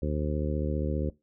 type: harmonic tone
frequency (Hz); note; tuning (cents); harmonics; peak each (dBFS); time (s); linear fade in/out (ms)
75; D2; +37; 1 / 2 / 3 / 4 / 5 / 6 / 7; -30 / -33 / -35 / -36 / -37 / -38 / -38; 0.02-1.1; 5
effects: noise-tail reverb RT60 0.2 s tail -19 dB re dry